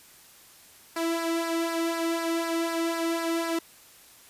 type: tone with flanger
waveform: sawtooth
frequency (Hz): 332.2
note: E4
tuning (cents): +13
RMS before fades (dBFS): -28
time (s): 0.96-3.59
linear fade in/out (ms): 5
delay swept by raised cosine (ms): 0.29 to 1.28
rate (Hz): 4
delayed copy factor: -0.65
effects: white hiss -53 dBFS RMS until 4.29 s + resampled to 32000 Hz